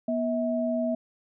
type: tone pair together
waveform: sine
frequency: 242 / 646 Hz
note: B3 / E5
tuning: -35 / -35 cents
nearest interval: octave + perfect fourth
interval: 1700 cents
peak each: -27 dBFS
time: 0.08-0.95 s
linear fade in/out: 5 ms
effects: none